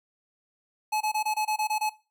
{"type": "tone bursts", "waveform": "square", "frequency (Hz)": 856, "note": "A5", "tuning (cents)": -48, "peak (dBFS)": -25, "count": 9, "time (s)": [0.92, 1.896], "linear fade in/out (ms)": 10, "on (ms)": 88, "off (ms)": 23, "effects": ["noise-tail reverb RT60 0.3 s tail -19 dB re dry"]}